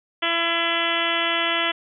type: harmonic tone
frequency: 336 Hz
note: E4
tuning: 33 cents sharp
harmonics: 1 / 2 / 3 / 4 / 5 / 6 / 7 / 8 / 9 / 10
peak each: -32 / -29 / -31 / -28 / -30 / -27 / -32 / -30 / -27 / -29 dBFS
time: 0.22-1.72 s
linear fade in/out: 10 ms
effects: none